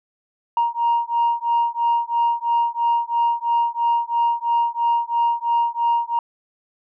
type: beating tone pair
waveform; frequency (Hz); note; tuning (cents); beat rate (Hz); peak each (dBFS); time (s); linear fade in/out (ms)
sine; 937 / 940; A#5 / A#5; +9 / +14; 3; -19 / -19; 0.57-6.19; 2
effects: tanh soft clip ceiling -12 dBFS